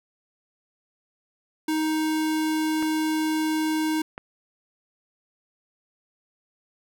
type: tone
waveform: square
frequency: 312.9 Hz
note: D#4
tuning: 10 cents sharp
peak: -23 dBFS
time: 1.68-4.02 s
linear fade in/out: 5 ms
type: clicks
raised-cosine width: 0.5 ms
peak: -20 dBFS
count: 2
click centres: 2.826 / 4.179 s
effects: none